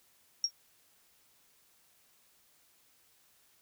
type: tone with exponential decay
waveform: sine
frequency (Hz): 5588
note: F8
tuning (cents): 0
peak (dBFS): -22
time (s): 0.44-0.51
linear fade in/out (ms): 2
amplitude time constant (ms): 15
effects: white hiss -67 dBFS RMS until 3.61 s